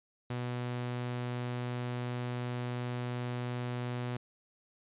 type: tone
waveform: sawtooth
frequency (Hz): 122.8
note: B2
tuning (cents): -9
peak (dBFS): -30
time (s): 0.3-4.17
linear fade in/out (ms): 5
effects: resampled to 8000 Hz